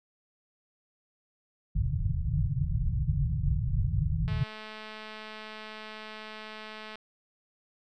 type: low-pass noise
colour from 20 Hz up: white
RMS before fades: -28 dBFS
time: 1.75-4.44 s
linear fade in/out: 10 ms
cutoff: 160 Hz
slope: 96 dB/octave
type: click train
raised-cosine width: 0.3 ms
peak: -27 dBFS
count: 579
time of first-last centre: 4.28-6.956 s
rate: 216 Hz
effects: none